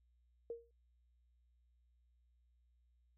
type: tone with exponential decay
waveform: sine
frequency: 466.2 Hz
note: A#4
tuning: in tune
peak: -38 dBFS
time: 0.5-0.71 s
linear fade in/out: 2 ms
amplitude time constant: 44 ms
effects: added 60 Hz sine -70 dBFS peak until 3.17 s